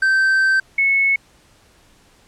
triangle / sine tone pair in turn, 1554 / 2198 Hz, G6 / C#7, -16 / -15 cents, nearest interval tritone, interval 601 cents, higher second, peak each -11 / -13 dBFS, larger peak first, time 0.02-0.6 / 0.78-1.16 s, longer first, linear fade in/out 5 ms, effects pink hiss -53 dBFS RMS until 2.27 s + low-pass 10000 Hz 12 dB/octave

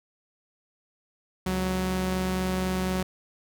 sawtooth tone pair together, 69.9 / 185.64 Hz, C#2 / F#3, +15 / +6 cents, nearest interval octave + perfect fourth, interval 1691 cents, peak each -29 / -22 dBFS, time 1.46-3.03 s, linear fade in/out 5 ms, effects none

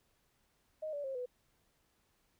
sine tone with pitch steps, 622.3 / 577.3 / 535.5 / 496.8 Hz, D#5 / D5 / C5 / B4, 0 / -30 / +40 / +10 cents, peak -37 dBFS, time 0.82-1.26 s, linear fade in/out 10 ms, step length 110 ms, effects pink hiss -75 dBFS RMS until 2.39 s

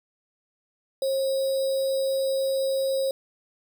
sine tone with sample-and-hold, 537 Hz, C5, 45 cents sharp, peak -22 dBFS, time 1.02-3.11 s, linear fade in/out 2 ms, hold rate 4410 Hz, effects none

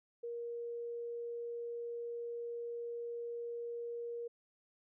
sine tone, 471.6 Hz, A#4, 20 cents sharp, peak -39 dBFS, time 0.23-4.28 s, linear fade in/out 10 ms, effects none

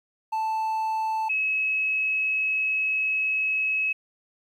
triangle / sine tone pair in turn, 880 / 2571 Hz, A5 / E7, 0 / -44 cents, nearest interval octave + perfect fifth, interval 1856 cents, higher second, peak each -22 dBFS, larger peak neither, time 0.32-1.29 / 1.29-3.93 s, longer second, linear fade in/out 10 ms, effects 10-bit

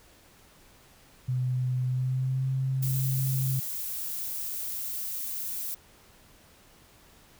sine tone with pitch glide, 126.8 to 132.34 Hz, B2 to C3, +46 to +20 cents, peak -25 dBFS, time 1.28-3.6 s, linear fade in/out 10 ms, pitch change +74 cents, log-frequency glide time 1.86-2.47 s
violet noise, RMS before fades -34 dBFS, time 2.82-5.75 s, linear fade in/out 10 ms
effects pink hiss -57 dBFS RMS until 7.39 s

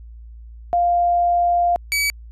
sine / sawtooth tone pair in turn, 698.5 / 2281 Hz, F5 / C#7, 0 / +49 cents, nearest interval octave + minor sixth, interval 2049 cents, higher second, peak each -14 / -14 dBFS, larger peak neither, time 0.73-1.76 / 1.92-2.1 s, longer first, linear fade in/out 0 ms, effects added 57 Hz sine -36 dBFS peak until 2.31 s + resampled to 32000 Hz

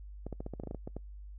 clicks, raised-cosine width 2 ms, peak -26 dBFS, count 12, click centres 0.266 / 0.327 / 0.405 / 0.464 / 0.537 / 0.599 / 0.636 / 0.673 / 0.711 / 0.747 / 0.875 / 0.966 s, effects noise-tail reverb RT60 0.1 s tail -24 dB re dry + added 50 Hz sine -44 dBFS peak until 1.38 s

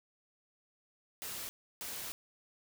white noise bursts at uneven times, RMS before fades -42 dBFS, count 2, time 1.22-1.49 / 1.81-2.12 s, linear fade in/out 0 ms, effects none

